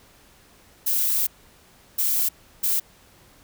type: noise bursts at uneven times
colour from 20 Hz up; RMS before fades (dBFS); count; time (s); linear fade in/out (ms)
violet; -22; 3; 0.86-1.27 / 1.98-2.29 / 2.63-2.8; 10
effects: pink hiss -54 dBFS RMS until 3.43 s